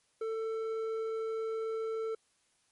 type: tone with hard clipping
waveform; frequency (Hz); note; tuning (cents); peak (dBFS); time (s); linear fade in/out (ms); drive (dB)
sine; 445.4; A4; +21; -34; 0.21-2.15; 5; 6
effects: white hiss -72 dBFS RMS until 2.71 s + MP3 48 kbps